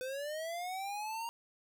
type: linear sweep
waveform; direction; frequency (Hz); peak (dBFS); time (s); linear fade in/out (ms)
square; up; 503 to 937; -38; 0.01-1.29; 0
effects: none